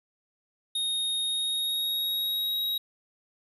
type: tone with pitch glide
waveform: square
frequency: 3721 to 3815 Hz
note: A#7 to A#7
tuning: -4 to +39 cents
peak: -27 dBFS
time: 0.75-2.78 s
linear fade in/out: 5 ms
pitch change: +43 cents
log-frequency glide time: 1.21-2.62 s
effects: 10-bit

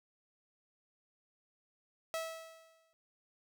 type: tone with exponential decay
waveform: sawtooth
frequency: 650 Hz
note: E5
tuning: 24 cents flat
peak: -30 dBFS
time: 2.14-2.93 s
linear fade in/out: 0 ms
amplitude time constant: 170 ms
effects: none

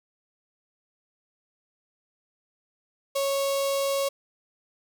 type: tone with notch filter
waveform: sawtooth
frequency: 552 Hz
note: C#5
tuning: 7 cents flat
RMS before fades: -26 dBFS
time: 3.15-4.09 s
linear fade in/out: 10 ms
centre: 1700 Hz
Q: 1
effects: none

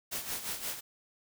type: noise with tremolo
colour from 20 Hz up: white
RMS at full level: -35 dBFS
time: 0.11-0.81 s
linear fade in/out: 20 ms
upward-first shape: sine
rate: 5.7 Hz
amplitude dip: 65%
effects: none

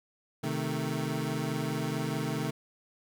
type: chord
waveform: 25% pulse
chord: A diminished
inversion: first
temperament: equal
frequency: 130.81 / 155.56 / 220 Hz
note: C3 / Eb3 / A3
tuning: 0 / 0 / 0 cents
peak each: -31 / -30 / -32 dBFS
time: 0.43-2.51 s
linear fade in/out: 10 ms
effects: none

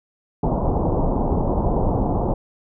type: low-pass noise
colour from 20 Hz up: pink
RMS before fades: -20 dBFS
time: 0.43-2.34 s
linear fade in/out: 5 ms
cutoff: 950 Hz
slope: 48 dB/octave
effects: none

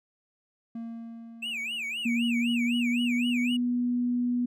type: tone with exponential decay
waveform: triangle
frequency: 230 Hz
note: A#3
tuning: 23 cents flat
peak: -31 dBFS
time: 0.75-3.19 s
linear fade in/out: 5 ms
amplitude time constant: 530 ms
type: tone with vibrato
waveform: triangle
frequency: 2559 Hz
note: D#7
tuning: 48 cents sharp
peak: -29 dBFS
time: 1.42-3.57 s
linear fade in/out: 10 ms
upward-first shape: sine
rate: 3.9 Hz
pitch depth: 240 cents each way
type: tone with pitch glide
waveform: sine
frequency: 235.8 to 244.3 Hz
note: A#3 to B3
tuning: +20 to -19 cents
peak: -24 dBFS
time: 2.05-4.46 s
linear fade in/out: 10 ms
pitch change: +61 cents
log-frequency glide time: 2.24-3.52 s
effects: none

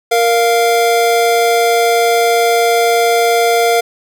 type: tone pair together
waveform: square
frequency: 465.8 / 697 Hz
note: A#4 / F5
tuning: -1 / -4 cents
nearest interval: perfect fifth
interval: 697 cents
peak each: -13 dBFS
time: 0.11-3.81 s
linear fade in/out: 10 ms
effects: none

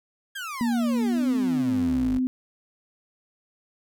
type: exponential sweep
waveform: 30% pulse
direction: down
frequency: 1661.2 to 43.51 Hz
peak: -29 dBFS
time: 0.35-2.19 s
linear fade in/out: 10 ms
type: tone with pitch glide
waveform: sine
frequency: 236.1 to 256 Hz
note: A#3 to C4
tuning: +22 to -38 cents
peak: -21 dBFS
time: 0.61-2.27 s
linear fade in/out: 0 ms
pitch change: +140 cents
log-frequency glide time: 1.07-1.29 s
effects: none

